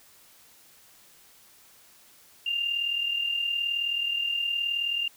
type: tone pair together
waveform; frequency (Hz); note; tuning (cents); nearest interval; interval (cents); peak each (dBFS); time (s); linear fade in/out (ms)
sine; 2794 / 2833; F7 / F7; 0 / +24; unison; 24; -26 / -34; 2.46-5.08; 5
effects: white hiss -56 dBFS RMS until 5.16 s